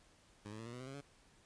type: tone with pitch steps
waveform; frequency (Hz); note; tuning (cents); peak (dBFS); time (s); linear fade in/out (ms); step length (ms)
15% pulse; 103.83 / 108.55 / 113.49 / 118.65 / 124.05 / 129.69 / 135.59 / 141.75; G#2 / A2 / A#2 / A#2 / B2 / C3 / C#3 / C#3; 0 / -23 / -46 / +31 / +8 / -15 / -38 / +39; -40; 0.45-1.01; 5; 70
effects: pink hiss -67 dBFS RMS until 1.45 s + resampled to 22050 Hz